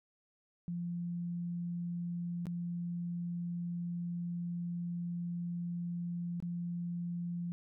sine tone with dropouts, 173.2 Hz, F3, 14 cents flat, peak -35 dBFS, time 0.68-7.52 s, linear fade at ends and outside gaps 0 ms, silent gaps 2.456-2.468 / 6.402-6.425 s, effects none

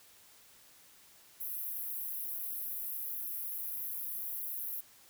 pink high-pass noise, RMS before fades -39 dBFS, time 1.4-4.81 s, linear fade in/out 10 ms, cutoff 11000 Hz, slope 96 dB/octave, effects white hiss -60 dBFS RMS until 5.09 s

